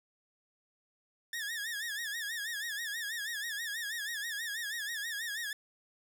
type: tone with vibrato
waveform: sawtooth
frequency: 1760 Hz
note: A6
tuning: in tune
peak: -32 dBFS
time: 1.33-5.53 s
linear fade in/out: 2 ms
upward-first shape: sine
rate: 6.2 Hz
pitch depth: 130 cents each way
effects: none